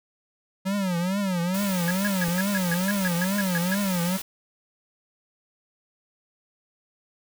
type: tone with vibrato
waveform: square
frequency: 186.1 Hz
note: F#3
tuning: 10 cents sharp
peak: -24 dBFS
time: 0.65-4.18 s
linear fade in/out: 20 ms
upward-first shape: triangle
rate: 2.3 Hz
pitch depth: 180 cents each way
type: noise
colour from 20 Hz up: white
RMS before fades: -34 dBFS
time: 1.54-4.22 s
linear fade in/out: 5 ms
type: tone bursts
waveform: triangle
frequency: 1661.2 Hz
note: G#6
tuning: in tune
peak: -23 dBFS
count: 12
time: 1.88-3.744 s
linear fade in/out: 0 ms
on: 27 ms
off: 140 ms
type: click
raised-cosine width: 3 ms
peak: -22 dBFS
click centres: 2.284 s
effects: none